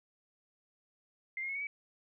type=tone with pitch steps; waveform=sine; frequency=2093 / 2139 / 2187 / 2235 / 2285 Hz; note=C7 / C7 / C#7 / C#7 / D7; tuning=0 / +38 / -24 / +14 / -48 cents; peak=-35 dBFS; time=1.37-1.67 s; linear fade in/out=2 ms; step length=60 ms; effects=none